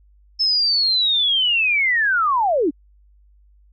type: linear sweep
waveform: sine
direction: down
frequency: 5274 to 255.7 Hz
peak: -15 dBFS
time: 0.39-2.71 s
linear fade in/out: 20 ms
effects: added 50 Hz sine -50 dBFS peak until 3.72 s